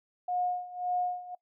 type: tone with tremolo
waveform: sine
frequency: 720 Hz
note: F#5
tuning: 47 cents flat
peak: -26 dBFS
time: 0.28-1.35 s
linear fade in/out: 5 ms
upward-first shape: sine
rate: 1.8 Hz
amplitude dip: 85%
effects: noise-tail reverb RT60 0.1 s tail -21 dB re dry

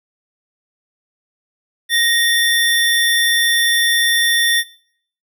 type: tone pair together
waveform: square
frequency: 1864.7 / 3534 Hz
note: A#6 / A7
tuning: 0 / +7 cents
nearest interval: major seventh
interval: 1107 cents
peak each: -16 dBFS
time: 1.89-4.64 s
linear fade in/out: 50 ms
effects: noise-tail reverb RT60 0.6 s tail -20 dB re dry

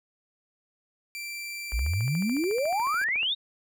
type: tone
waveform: sawtooth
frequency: 2349 Hz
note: D7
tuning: in tune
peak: -31 dBFS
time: 1.15-3.04 s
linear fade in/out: 0 ms
type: exponential sweep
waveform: sine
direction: up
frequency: 51.1 to 3839 Hz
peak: -24 dBFS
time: 1.72-3.35 s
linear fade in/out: 20 ms
type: click train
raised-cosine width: 0.5 ms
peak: -28 dBFS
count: 22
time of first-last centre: 1.72-3.231 s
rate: 13.9 Hz
effects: none

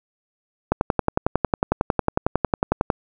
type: click train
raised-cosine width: 1 ms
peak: -3 dBFS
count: 25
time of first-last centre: 0.72-2.902 s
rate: 11 Hz
effects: none

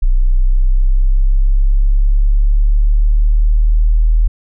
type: exponential sweep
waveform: sine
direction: up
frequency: 30.87 to 40.02 Hz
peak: -7 dBFS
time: 0.02-4.28 s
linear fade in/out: 10 ms
effects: none

